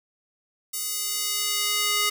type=tone with high-pass filter sweep; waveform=square; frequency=415.3 Hz; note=G#4; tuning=in tune; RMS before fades=-26 dBFS; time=0.73-2.1 s; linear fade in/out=10 ms; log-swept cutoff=7600 to 1800 Hz; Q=0.74; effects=none